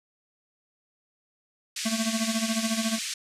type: band-pass noise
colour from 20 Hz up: white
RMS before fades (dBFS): -33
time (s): 1.76-3.14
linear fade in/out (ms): 5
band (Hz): 1900 to 8100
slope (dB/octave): 24
type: tone with tremolo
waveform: square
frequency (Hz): 223.3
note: A3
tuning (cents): +26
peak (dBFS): -24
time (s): 1.85-2.99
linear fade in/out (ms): 10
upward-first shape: sine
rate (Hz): 14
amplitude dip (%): 75
effects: resampled to 32000 Hz